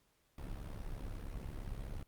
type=noise with amplitude modulation; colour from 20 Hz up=brown; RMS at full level=-40 dBFS; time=0.38-2.03 s; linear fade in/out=2 ms; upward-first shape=sine; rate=68.8 Hz; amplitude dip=70%; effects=pink hiss -75 dBFS RMS until 2.07 s + Opus 48 kbps